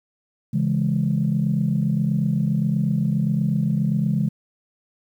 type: chord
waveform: sine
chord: C# minor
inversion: none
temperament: just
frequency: 138.59 / 166.31 / 207.9 Hz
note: C#3 / E3 / G#3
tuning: 0 / +16 / +2 cents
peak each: -22 dBFS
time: 0.53-4.29 s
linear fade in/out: 10 ms
effects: tanh soft clip ceiling -10 dBFS + 9-bit